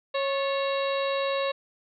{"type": "harmonic tone with a mistuned harmonic", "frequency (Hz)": 549, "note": "C#5", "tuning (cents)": -17, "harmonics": [1, 2, 3, 4, 5, 6, 7, 8], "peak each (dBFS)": [-26, -32, -39, -40, -37, -47, -36, -46], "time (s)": [0.14, 1.52], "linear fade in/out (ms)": 10, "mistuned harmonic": 3, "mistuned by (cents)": 86, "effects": []}